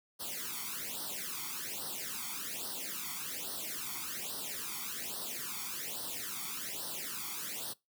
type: noise with flanger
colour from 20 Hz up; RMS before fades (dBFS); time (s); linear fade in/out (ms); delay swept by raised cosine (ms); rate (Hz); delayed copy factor
white; -40; 0.19-7.74; 20; 0.21 to 0.9; 1.2; +0.95
effects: noise-tail reverb RT60 0.2 s tail -22 dB re dry + high-pass 150 Hz 12 dB/octave